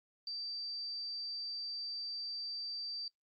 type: tone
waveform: sine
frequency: 4659 Hz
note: D8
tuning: 15 cents flat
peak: -38 dBFS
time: 0.27-3.08 s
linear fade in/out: 2 ms
effects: noise-tail reverb RT60 0.1 s tail -22 dB re dry + Opus 48 kbps